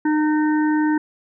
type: harmonic tone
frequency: 305.3 Hz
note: D#4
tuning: 33 cents flat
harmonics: 1 / 3 / 5 / 6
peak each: -16 / -26 / -30 / -32 dBFS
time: 0.05-0.98 s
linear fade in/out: 5 ms
effects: none